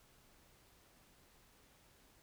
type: silence
effects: pink hiss -67 dBFS RMS until 2.22 s